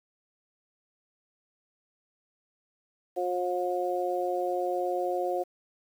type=harmonic tone; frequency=179.3 Hz; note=F3; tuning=46 cents sharp; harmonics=2 / 3 / 4; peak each=-31 / -31 / -31 dBFS; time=3.16-5.44 s; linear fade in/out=20 ms; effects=9-bit